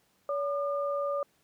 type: tone pair together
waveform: sine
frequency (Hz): 569 / 1205.7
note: C#5 / D6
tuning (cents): +45 / +45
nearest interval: octave + minor second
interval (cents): 1300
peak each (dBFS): -29 / -34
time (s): 0.29-1.23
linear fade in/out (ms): 2
effects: pink hiss -69 dBFS RMS until 1.43 s + high-pass 100 Hz 12 dB/octave